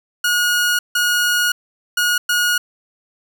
sawtooth tone bursts at uneven times, 1444 Hz, F#6, 43 cents flat, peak -11 dBFS, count 4, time 0.24-0.79 / 0.95-1.52 / 1.97-2.18 / 2.29-2.58 s, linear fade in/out 5 ms, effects none

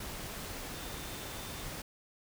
sine tone in noise, 3581 Hz, A7, 30 cents sharp, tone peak -53 dBFS, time 0.75-1.64 s, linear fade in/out 5 ms, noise pink, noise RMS -42 dBFS, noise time 0-1.82 s, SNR -14 dB, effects none

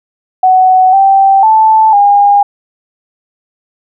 sine tone with pitch steps, 746 / 780 / 877 / 811 Hz, F#5 / G5 / A5 / G#5, +14 / -9 / -6 / -41 cents, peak -3 dBFS, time 0.43-2.43 s, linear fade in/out 5 ms, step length 500 ms, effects none

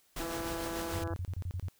pink noise with tremolo, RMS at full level -39 dBFS, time 0.16-1.04 s, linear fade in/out 5 ms, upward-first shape sine, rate 6.7 Hz, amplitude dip 35%
harmonic tone, 166.8 Hz, E3, 21 cents sharp, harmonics 2 / 3 / 4 / 5 / 6 / 7 / 8 / 9 / 10, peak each -39 / -43 / -45 / -47 / -49 / -50 / -51 / -52 / -53 dBFS, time 0.2-1.14 s, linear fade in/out 0 ms
sine tone bursts, 90.4 Hz, F#2, 40 cents flat, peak -33 dBFS, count 9, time 0.93-1.684 s, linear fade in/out 0 ms, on 58 ms, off 29 ms
effects white hiss -68 dBFS RMS until 1.79 s

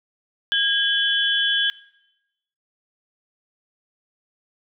sine tone cluster, 1631 / 3062 / 3377 Hz, G#6 / G7 / G#7, -32 / -41 / +28 cents, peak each -22 dBFS, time 0.52-1.7 s, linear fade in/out 0 ms, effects noise-tail reverb RT60 0.9 s tail -20 dB re dry

